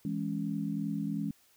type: chord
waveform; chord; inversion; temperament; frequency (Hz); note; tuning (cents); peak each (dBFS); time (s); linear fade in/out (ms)
sine; C# minor; first; equal; 164.81 / 207.7 / 277.2; E3 / G#3 / C#4; 0 / 0 / 0; -36 / -34 / -36; 0.05-1.31; 2
effects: white hiss -65 dBFS RMS until 1.56 s